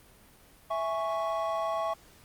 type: chord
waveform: triangle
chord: C# minor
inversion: first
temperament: equal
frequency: 659.3 / 830.6 / 1108.7 Hz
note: E5 / G#5 / C#6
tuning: 0 / 0 / 0 cents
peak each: -29 / -34 / -31 dBFS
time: 0.7-1.94 s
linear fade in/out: 10 ms
effects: pink hiss -57 dBFS RMS until 2.24 s + Opus 32 kbps